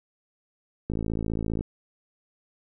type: click train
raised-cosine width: 3 ms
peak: -16 dBFS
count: 40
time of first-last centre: 0.9-1.609 s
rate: 55 Hz
effects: none